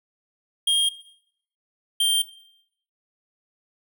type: tone pair in turn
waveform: square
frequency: 3229 / 3168 Hz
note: G#7 / G7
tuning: -49 / +18 cents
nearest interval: unison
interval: 33 cents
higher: first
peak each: -18 dBFS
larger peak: neither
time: 0.67-0.89 / 2-2.22 s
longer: neither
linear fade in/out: 5 ms
effects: noise-tail reverb RT60 0.7 s tail -17 dB re dry